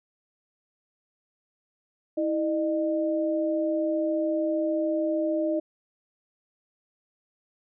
sine tone pair together, 324 / 609.2 Hz, E4 / D#5, -30 / -37 cents, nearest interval major seventh, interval 1093 cents, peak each -26 dBFS, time 2.17-5.6 s, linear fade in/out 10 ms, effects none

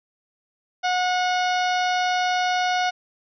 harmonic tone, 728 Hz, F#5, 28 cents flat, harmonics 1 / 2 / 3 / 4 / 5 / 6 / 7 / 8, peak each -21 / -27 / -31 / -33 / -35 / -37 / -38 / -39 dBFS, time 0.83-2.91 s, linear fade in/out 20 ms, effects none

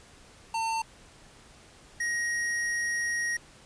square tone pair in turn, 901 / 1882.9 Hz, A5 / A#6, +41 / +17 cents, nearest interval octave + minor second, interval 1276 cents, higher second, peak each -28 dBFS, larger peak neither, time 0.54-0.82 / 2-3.37 s, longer second, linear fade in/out 5 ms, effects pink hiss -54 dBFS RMS until 3.65 s + resampled to 22050 Hz

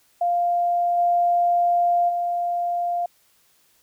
sine tone with level steps, 698.5 Hz, F5, in tune, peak -18 / -16 / -21 dBFS, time 0.21-3.06 s, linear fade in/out 5 ms, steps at 0.97 / 2.08 s, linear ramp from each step 20 ms, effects white hiss -61 dBFS RMS until 3.82 s

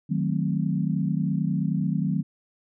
sine chord, D# diminished seventh, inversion none, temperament equal with one note detuned, 155.56 / 185 / 218.2 / 261.6 Hz, D#3 / F#3 / A3 / C4, 0 / 0 / -14 / 0 cents, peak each -26 / -26 / -30 / -32 dBFS, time 0.09-2.23 s, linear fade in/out 20 ms, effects none

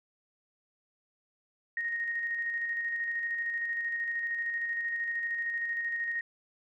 sine tone with tremolo, 1864.7 Hz, A#6, in tune, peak -29 dBFS, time 1.77-6.21 s, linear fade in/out 2 ms, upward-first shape square, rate 13 Hz, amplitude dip 30%, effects none

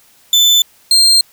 35% pulse tone pair in turn, 3520 / 4186 Hz, A7 / C8, 0 / 0 cents, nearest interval minor third, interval 300 cents, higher second, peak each -5 dBFS, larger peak neither, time 0.33-0.62 / 0.91-1.21 s, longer second, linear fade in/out 2 ms, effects white hiss -49 dBFS RMS until 1.32 s

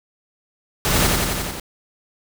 pink noise with echo, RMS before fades -19 dBFS, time 0.85-1.07 s, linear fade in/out 0 ms, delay 88 ms, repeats 6, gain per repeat -2 dB, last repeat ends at 1.598 s, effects none

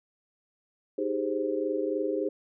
sine chord, Ab major seventh, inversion second, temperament equal, 311.1 / 392 / 415.3 / 523.3 Hz, Eb4 / G4 / Ab4 / C5, 0 / 0 / 0 / 0 cents, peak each -32 dBFS, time 0.98-2.29 s, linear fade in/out 5 ms, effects none

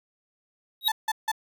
square tone with exponential growth, 3807 Hz, A#7, 36 cents sharp, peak -16 dBFS, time 0.81-0.88 s, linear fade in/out 1 ms, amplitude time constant 15 ms
35% pulse tone bursts, 880 Hz, A5, in tune, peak -22 dBFS, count 3, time 0.88-1.317 s, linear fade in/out 5 ms, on 39 ms, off 160 ms
effects none

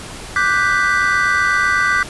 triangle chord, G major seventh, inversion second, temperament equal, 1174.7 / 1480 / 1568 / 1975.5 Hz, D6 / F#6 / G6 / B6, 0 / 0 / 0 / 0 cents, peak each -17 dBFS, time 0.36-2.03 s, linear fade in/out 2 ms, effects pink hiss -32 dBFS RMS until 2.09 s + resampled to 24000 Hz

